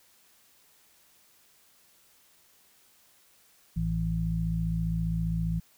harmonic tone, 55 Hz, A1, in tune, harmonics 1 / 2 / 3, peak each -31 / -35 / -28 dBFS, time 3.76-5.6 s, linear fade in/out 10 ms, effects white hiss -62 dBFS RMS until 5.77 s

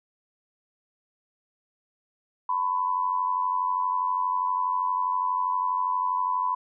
sine tone with amplitude modulation, 1003 Hz, B5, 26 cents sharp, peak -20 dBFS, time 2.49-6.55 s, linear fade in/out 5 ms, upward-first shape sine, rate 92.4 Hz, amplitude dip 65%, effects none

